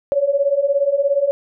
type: beating tone pair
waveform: sine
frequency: 550 / 567 Hz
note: C#5 / C#5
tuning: -14 / +39 cents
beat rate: 17 Hz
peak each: -19 / -16 dBFS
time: 0.12-1.31 s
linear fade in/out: 0 ms
effects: none